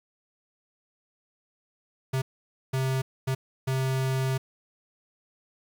square tone bursts at uneven times, 132 Hz, C3, 16 cents sharp, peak -25 dBFS, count 4, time 2.13-2.22 / 2.73-3.02 / 3.27-3.35 / 3.67-4.38 s, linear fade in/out 10 ms, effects 9-bit

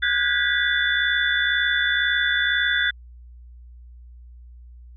sine tone cluster, 1456 / 1602 / 1664 / 1958 / 3486 Hz, F#6 / G6 / G#6 / B6 / A7, -28 / +37 / +3 / -15 / -17 cents, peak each -25 dBFS, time 0.02-2.91 s, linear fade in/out 10 ms, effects added 60 Hz sine -41 dBFS peak until 4.96 s

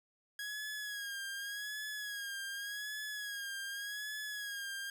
sawtooth tone with vibrato, 1653 Hz, G#6, 9 cents flat, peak -36 dBFS, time 0.39-4.9 s, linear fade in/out 2 ms, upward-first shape sine, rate 0.86 Hz, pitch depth 60 cents each way, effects none

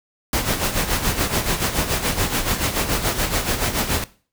pink noise with tremolo, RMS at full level -19 dBFS, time 0.33-4.04 s, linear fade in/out 2 ms, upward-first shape sine, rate 7 Hz, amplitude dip 65%, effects noise-tail reverb RT60 0.4 s tail -18 dB re dry

